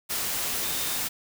sine tone in noise, 3650 Hz, A#7, 37 cents flat, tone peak -39 dBFS, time 0.62-0.99 s, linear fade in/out 20 ms, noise white, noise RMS -29 dBFS, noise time 0.09-1.09 s, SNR -13 dB, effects none

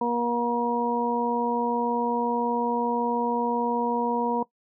harmonic tone, 238.3 Hz, A#3, 38 cents sharp, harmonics 1 / 2 / 3 / 4, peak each -28 / -28 / -34 / -25 dBFS, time 0.01-4.43 s, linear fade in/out 5 ms, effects noise-tail reverb RT60 0.1 s tail -19 dB re dry

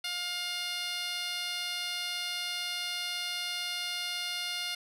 10% pulse tone with band-pass filter, 709 Hz, F5, 26 cents sharp, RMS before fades -35 dBFS, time 0.04-4.75 s, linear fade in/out 5 ms, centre 4700 Hz, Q 0.77, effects none

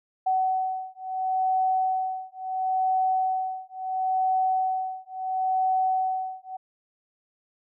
sine beating tone pair, 752 / 752.73 Hz, F#5 / F#5, +28 / +30 cents, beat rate 0.73 Hz, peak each -26 dBFS, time 0.26-6.57 s, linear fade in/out 10 ms, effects none

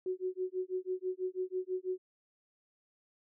sine tone with tremolo, 370 Hz, F#4, in tune, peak -30 dBFS, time 0.06-1.98 s, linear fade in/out 2 ms, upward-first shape sine, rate 6.1 Hz, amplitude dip 100%, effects none

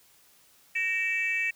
sine tone cluster, 1858 / 2309 / 2641 Hz, A#6 / D7 / E7, -6 / -30 / +3 cents, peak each -30 / -28 / -29 dBFS, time 0.75-1.51 s, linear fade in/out 10 ms, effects tanh soft clip ceiling -19 dBFS + white hiss -60 dBFS RMS until 1.55 s

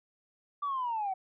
sine linear sweep, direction down, 1174.7 to 740 Hz, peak -29 dBFS, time 0.62-1.14 s, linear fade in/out 10 ms, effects tanh soft clip ceiling -26 dBFS

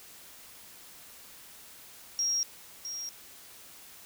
sine tone with echo, 5610 Hz, F8, 7 cents sharp, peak -26 dBFS, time 2.19-2.43 s, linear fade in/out 0 ms, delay 660 ms, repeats 1, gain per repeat -9 dB, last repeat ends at 3.09 s, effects white hiss -51 dBFS RMS until 4.05 s

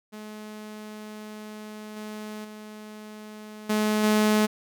sawtooth tone with level steps, 213.3 Hz, G#3, 46 cents sharp, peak -34 / -31 / -36 / -18 / -15 dBFS, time 0.12-4.47 s, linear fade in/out 20 ms, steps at 1.96 / 2.44 / 3.69 / 4.03 s, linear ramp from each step 10 ms, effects none

